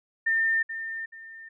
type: tone with echo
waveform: sine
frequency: 1806 Hz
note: A6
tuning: 45 cents sharp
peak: -21 dBFS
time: 0.26-0.63 s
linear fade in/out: 10 ms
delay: 430 ms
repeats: 2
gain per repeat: -10 dB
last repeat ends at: 1.49 s
effects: none